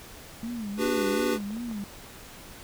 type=tone with vibrato; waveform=sine; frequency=220 Hz; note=A3; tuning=in tune; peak=-31 dBFS; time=0.43-1.84 s; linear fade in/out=0 ms; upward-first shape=sine; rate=2.7 Hz; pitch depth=160 cents each way
type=chord; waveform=square; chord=G major seventh; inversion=second; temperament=equal with one note detuned; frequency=293.7 / 370 / 402.3 / 493.9 Hz; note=D4 / F#4 / G4 / B4; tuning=0 / 0 / +45 / 0 cents; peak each=-31 dBFS; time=0.77-1.39 s; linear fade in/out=50 ms
type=clicks; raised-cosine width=1 ms; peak=-31 dBFS; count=5; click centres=1.361 / 1.403 / 1.506 / 1.568 / 1.713 s
effects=pink hiss -46 dBFS RMS until 2.63 s